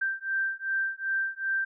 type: beating tone pair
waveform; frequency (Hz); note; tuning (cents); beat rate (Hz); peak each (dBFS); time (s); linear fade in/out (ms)
sine; 1568 / 1570.6; G6 / G6; 0 / +3; 2.6; -30; 0.01-1.65; 10
effects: none